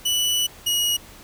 sawtooth tone pair in turn, 2960 / 2899 Hz, F#7 / F#7, 0 / -36 cents, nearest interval unison, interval 36 cents, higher first, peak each -16 dBFS, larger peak neither, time 0.05-0.47 / 0.66-0.97 s, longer first, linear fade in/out 10 ms, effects pink hiss -45 dBFS RMS until 1.23 s

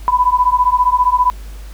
sine beating tone pair, 987.8 / 1002.8 Hz, B5 / B5, 0 / +26 cents, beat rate 15 Hz, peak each -13 dBFS, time 0.08-1.3 s, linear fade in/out 0 ms, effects added 50 Hz sine -28 dBFS peak until 1.73 s + pink hiss -43 dBFS RMS until 1.73 s

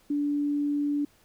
sine tone, 290 Hz, D4, 22 cents flat, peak -24 dBFS, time 0.1-1.05 s, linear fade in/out 5 ms, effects pink hiss -62 dBFS RMS until 1.24 s

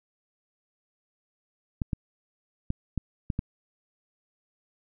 clicks, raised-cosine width 5 ms, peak -15 dBFS, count 6, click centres 1.818 / 1.932 / 2.704 / 2.977 / 3.302 / 3.391 s, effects none

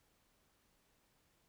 silence, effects pink hiss -75 dBFS RMS until 1.48 s

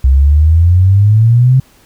sine exponential sweep, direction up, 64.3 to 133.3 Hz, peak -4 dBFS, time 0.04-1.6 s, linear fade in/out 5 ms, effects pink hiss -47 dBFS RMS until 1.85 s

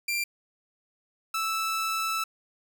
sawtooth tone pair in turn, 2371 / 1316.2 Hz, D7 / E6, +16 / -3 cents, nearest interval minor seventh, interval 1019 cents, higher first, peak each -23 dBFS, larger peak neither, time 0.08-0.24 / 1.34-2.24 s, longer second, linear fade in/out 5 ms, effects 9-bit

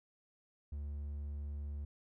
triangle tone, 72.5 Hz, D2, 22 cents flat, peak -37 dBFS, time 0.72-1.85 s, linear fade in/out 5 ms, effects none

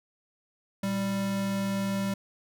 square tone pair together, 116.8 / 196.43 Hz, A#2 / G3, +4 / +4 cents, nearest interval major sixth, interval 900 cents, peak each -39 / -28 dBFS, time 0.83-2.14 s, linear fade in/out 5 ms, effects none

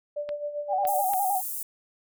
sine tone with tremolo, 587.3 Hz, D5, in tune, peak -27 dBFS, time 0.16-1.02 s, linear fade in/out 10 ms, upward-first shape sine, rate 7.6 Hz, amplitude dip 65%
clicks, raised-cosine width 0.3 ms, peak -23 dBFS, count 3, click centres 0.291 / 0.852 / 1.136 s
sine tone with vibrato, 775 Hz, G5, 20 cents flat, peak -23 dBFS, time 0.68-1.42 s, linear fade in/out 50 ms, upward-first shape square, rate 9.7 Hz, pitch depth 68 cents each way
pink high-pass noise, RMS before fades -33 dBFS, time 0.87-1.63 s, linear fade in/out 2 ms, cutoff 9700 Hz, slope 24 dB/octave
effects none

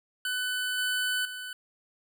25% pulse tone with level steps, 1500 Hz, F#6, 23 cents sharp, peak -25 / -23 / -33 dBFS, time 0.25-1.53 s, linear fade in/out 2 ms, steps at 0.78 / 1.25 s, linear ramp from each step 2 ms, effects none

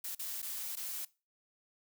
blue noise with dropouts, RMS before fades -40 dBFS, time 0.04-1.05 s, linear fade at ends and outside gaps 5 ms, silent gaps 0.15-0.192 / 0.419-0.426 / 0.756-0.768 s, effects noise-tail reverb RT60 0.3 s tail -21 dB re dry

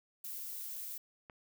violet noise, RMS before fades -43 dBFS, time 0.24-0.98 s, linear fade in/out 5 ms
click, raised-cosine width 0.5 ms, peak -35 dBFS, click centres 1.298 s
effects none

